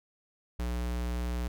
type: tone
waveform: square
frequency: 60.2 Hz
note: B1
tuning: 44 cents flat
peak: -31 dBFS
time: 0.59-1.48 s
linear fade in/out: 5 ms
effects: none